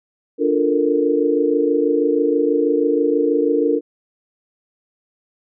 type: chord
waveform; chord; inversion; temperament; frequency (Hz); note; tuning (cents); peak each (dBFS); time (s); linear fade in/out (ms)
sine; Bb major seventh; first; equal; 293.7 / 349.2 / 440 / 466.2; D4 / F4 / A4 / Bb4; 0 / 0 / 0 / 0; -19 / -22 / -21 / -18; 0.38-3.81; 50
effects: none